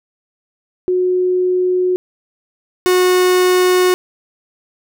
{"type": "tone pair in turn", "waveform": ["sine", "45% pulse"], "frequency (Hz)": [365, 365], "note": ["F#4", "F#4"], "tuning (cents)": [-24, -24], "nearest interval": "unison", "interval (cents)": 0, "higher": "neither", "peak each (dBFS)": [-12, -10], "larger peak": "second", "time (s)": [[0.88, 1.96], [2.86, 3.94]], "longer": "neither", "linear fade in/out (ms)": 0, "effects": []}